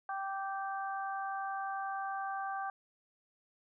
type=harmonic tone; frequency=390.2 Hz; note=G4; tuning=8 cents flat; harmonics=2 / 3 / 4; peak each=-37 / -41 / -43 dBFS; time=0.09-2.7 s; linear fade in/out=2 ms; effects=none